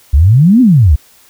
sine exponential two-way sweep, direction up then down, 63.7 to 267 to 63.7 Hz, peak -3 dBFS, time 0.13-0.96 s, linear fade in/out 10 ms, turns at 0.61 s, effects white hiss -45 dBFS RMS until 1.29 s

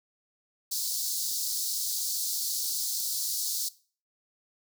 pink high-pass noise, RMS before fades -31 dBFS, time 0.71-3.69 s, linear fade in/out 10 ms, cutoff 4200 Hz, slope 48 dB/octave, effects noise-tail reverb RT60 0.4 s tail -19 dB re dry

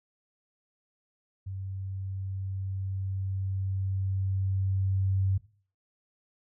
sine tone with level ramp, 96 Hz, G2, 36 cents flat, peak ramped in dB -34 to -23 dBFS, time 1.46-5.38 s, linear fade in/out 10 ms, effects noise-tail reverb RT60 0.4 s tail -17 dB re dry

